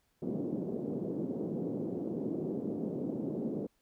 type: band-pass noise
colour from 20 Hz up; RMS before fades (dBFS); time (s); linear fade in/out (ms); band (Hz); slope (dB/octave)
pink; -36; 0.22-3.67; 5; 180 to 440; 24
effects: pink hiss -75 dBFS RMS until 3.81 s